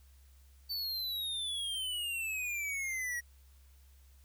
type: exponential sweep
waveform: square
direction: down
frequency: 4562 to 1894 Hz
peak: -35 dBFS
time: 0.69-3.21 s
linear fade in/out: 20 ms
effects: added 67 Hz sine -57 dBFS peak until 4.24 s + white hiss -69 dBFS RMS until 4.24 s